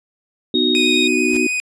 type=tone; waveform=sine; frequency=3739 Hz; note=A#7; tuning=4 cents sharp; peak=-17 dBFS; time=0.54-1.08 s; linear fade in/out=10 ms
type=chord; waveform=sine; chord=B major; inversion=none; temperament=just; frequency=246.9 / 308.7 / 370.4 Hz; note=B3 / D#4 / F#4; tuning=0 / -14 / +2 cents; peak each=-20 dBFS; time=0.54-1.47 s; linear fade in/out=2 ms
type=tone with vibrato; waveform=45% pulse; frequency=2489 Hz; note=D#7; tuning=in tune; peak=-18 dBFS; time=0.75-1.6 s; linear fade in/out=0 ms; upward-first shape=triangle; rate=9.2 Hz; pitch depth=14 cents each way
type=noise with exponential growth; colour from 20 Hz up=pink; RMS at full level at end=-30 dBFS; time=1.22-1.37 s; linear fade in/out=1 ms; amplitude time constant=32 ms
effects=resampled to 22050 Hz